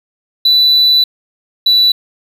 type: tone pair in turn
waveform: triangle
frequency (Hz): 3976 / 3957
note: B7 / B7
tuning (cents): +11 / +3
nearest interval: unison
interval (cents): 8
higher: first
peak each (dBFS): -4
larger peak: neither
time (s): 0.45-1.04 / 1.66-1.92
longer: first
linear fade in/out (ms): 5
effects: tanh soft clip ceiling -1 dBFS